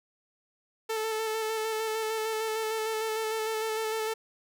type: tone with vibrato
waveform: sawtooth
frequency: 440 Hz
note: A4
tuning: in tune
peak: -25 dBFS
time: 0.89-4.14 s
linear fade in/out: 10 ms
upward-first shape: square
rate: 6.6 Hz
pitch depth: 18 cents each way
effects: none